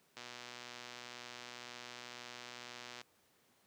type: click train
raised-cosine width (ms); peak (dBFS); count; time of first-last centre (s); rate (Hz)
0.2; -30; 348; 0.17-3.014; 122
effects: pink hiss -71 dBFS RMS until 3.66 s + high-pass 150 Hz 12 dB/octave